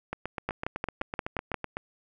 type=two click trains; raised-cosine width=0.5 ms; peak=-17 / -14 dBFS; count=14 / 7; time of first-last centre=0.13-1.769 / 0.49-1.543 s; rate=7.93 / 5.7 Hz; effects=none